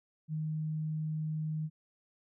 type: tone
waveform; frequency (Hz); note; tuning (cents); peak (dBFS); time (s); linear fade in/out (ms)
sine; 155.56; D#3; 0; -32; 0.28-1.7; 50
effects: none